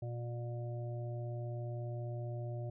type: harmonic tone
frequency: 119.5 Hz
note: A#2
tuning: 43 cents sharp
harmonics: 1 / 3 / 5 / 6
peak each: -38 / -49 / -48 / -54 dBFS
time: 0.02-2.7 s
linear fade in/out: 5 ms
effects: none